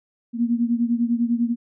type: beating tone pair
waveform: sine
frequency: 233.1 / 243.1 Hz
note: A#3 / B3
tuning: 0 / -27 cents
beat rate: 10 Hz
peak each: -20 / -23 dBFS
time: 0.33-1.56 s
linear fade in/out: 50 ms
effects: none